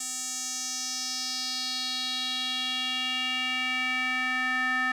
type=tone with band-pass filter sweep; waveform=square; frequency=255.4 Hz; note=C4; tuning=42 cents flat; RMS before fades=-30 dBFS; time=0-4.92 s; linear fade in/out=5 ms; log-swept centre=7500 to 1700 Hz; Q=3.7; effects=none